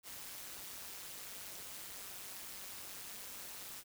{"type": "noise with amplitude modulation", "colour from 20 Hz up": "white", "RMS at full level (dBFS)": -45, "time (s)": [0.03, 3.84], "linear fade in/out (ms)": 50, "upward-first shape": "sine", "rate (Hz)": 197, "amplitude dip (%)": 75, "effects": []}